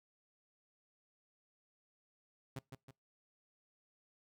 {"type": "tone with echo", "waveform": "sawtooth", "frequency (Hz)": 133.7, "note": "C3", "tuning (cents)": 38, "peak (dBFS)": -37, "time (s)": [2.56, 2.59], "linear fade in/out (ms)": 5, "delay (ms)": 160, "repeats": 2, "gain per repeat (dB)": -6, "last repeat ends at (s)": 2.91, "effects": ["noise-tail reverb RT60 0.2 s tail -23 dB re dry"]}